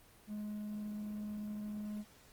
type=tone with quantisation; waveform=triangle; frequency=210 Hz; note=G#3; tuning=19 cents sharp; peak=-37 dBFS; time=0.27-2.05 s; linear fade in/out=50 ms; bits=11; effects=pink hiss -62 dBFS RMS until 2.32 s + Opus 24 kbps